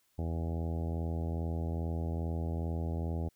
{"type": "harmonic tone", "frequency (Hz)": 82.41, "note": "E2", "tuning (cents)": 0, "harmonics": [1, 2, 3, 4, 5, 6, 7, 8, 9, 10], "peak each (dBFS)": [-33, -39, -43, -45, -47, -49, -50, -51, -52, -53], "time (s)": [0.18, 3.29], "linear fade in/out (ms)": 10, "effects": ["white hiss -73 dBFS RMS until 3.35 s"]}